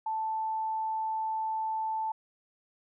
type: tone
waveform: sine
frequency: 880 Hz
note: A5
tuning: in tune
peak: -29 dBFS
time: 0.06-2.12 s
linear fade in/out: 5 ms
effects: none